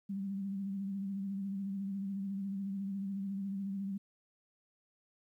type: tone with vibrato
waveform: sine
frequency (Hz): 196.2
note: G3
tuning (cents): +2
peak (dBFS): -35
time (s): 0.09-3.98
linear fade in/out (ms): 10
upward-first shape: sine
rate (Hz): 14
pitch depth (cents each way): 39
effects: 12-bit